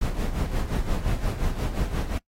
brown noise with tremolo, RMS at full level -23 dBFS, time 0.01-2.18 s, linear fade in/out 5 ms, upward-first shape sine, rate 5.7 Hz, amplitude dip 65%, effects noise-tail reverb RT60 0.1 s tail -21 dB re dry + AAC 48 kbps

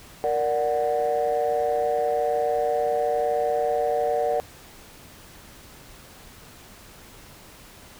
sine chord, Bb augmented, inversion none, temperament equal, 466.2 / 587.3 / 740 Hz, Bb4 / D5 / F#5, 0 / 0 / 0 cents, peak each -24 dBFS, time 0.24-4.4 s, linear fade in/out 0 ms, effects tanh soft clip ceiling -15 dBFS + pink hiss -47 dBFS RMS until 7.99 s

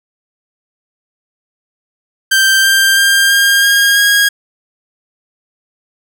sawtooth tone with pitch steps, 1568 / 1581.6 / 1595.4 / 1609.3 / 1623.3 / 1637.4 Hz, G6 / G6 / G6 / G6 / G#6 / G#6, 0 / +15 / +30 / +45 / -40 / -25 cents, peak -4 dBFS, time 2.31-4.29 s, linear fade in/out 10 ms, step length 330 ms, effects none

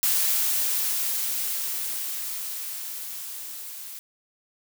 blue noise with level ramp, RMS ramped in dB -22 to -39 dBFS, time 0.03-3.99 s, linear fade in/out 0 ms, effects none

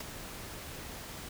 pink noise with ADSR envelope, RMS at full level -37 dBFS, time 0-1.29 s, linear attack 5 ms, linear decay 16 ms, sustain -7 dB, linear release 6 ms, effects none

